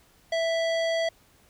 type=tone with low-pass filter; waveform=square; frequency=659.3 Hz; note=E5; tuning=in tune; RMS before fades=-26 dBFS; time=0.32-1.09 s; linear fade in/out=5 ms; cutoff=4400 Hz; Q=1.2; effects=pink hiss -60 dBFS RMS until 1.49 s